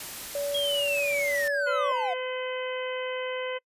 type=noise; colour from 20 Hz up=white; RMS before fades=-38 dBFS; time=0-1.48 s; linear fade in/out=2 ms
type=tone; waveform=sine; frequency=571 Hz; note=D5; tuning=49 cents flat; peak=-27 dBFS; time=0.35-1.92 s; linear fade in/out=2 ms
type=linear sweep; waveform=triangle; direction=down; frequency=3307 to 680 Hz; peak=-25 dBFS; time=0.54-2.14 s; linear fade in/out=10 ms
type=harmonic tone; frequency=510 Hz; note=C5; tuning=44 cents flat; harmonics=1 / 2 / 3 / 4 / 5 / 6; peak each=-31 / -39 / -41 / -38 / -43 / -41 dBFS; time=1.66-3.59 s; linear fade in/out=20 ms
effects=noise-tail reverb RT60 0.1 s tail -25 dB re dry + resampled to 32000 Hz